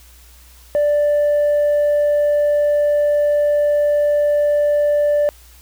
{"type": "tone with tanh clipping", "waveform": "triangle", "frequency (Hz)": 587.3, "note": "D5", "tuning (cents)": 0, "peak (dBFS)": -13, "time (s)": [0.75, 5.29], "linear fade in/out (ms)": 0, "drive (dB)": 6, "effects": ["added 60 Hz sine -44 dBFS peak until 5.61 s", "white hiss -48 dBFS RMS until 5.61 s"]}